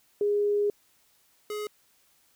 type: tone pair in turn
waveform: sine / square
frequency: 411.4 / 420.5 Hz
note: G#4 / G#4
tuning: -16 / +22 cents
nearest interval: unison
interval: 38 cents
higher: second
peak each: -22 / -32 dBFS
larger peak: first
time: 0.21-0.7 / 1.5-1.67 s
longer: first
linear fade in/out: 2 ms
effects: white hiss -65 dBFS RMS until 2.35 s